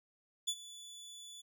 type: tone with ADSR envelope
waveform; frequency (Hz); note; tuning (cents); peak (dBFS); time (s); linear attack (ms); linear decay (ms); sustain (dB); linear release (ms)
25% pulse; 3458; A7; -31; -27; 0.47-1.42; 15; 60; -18; 18
effects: none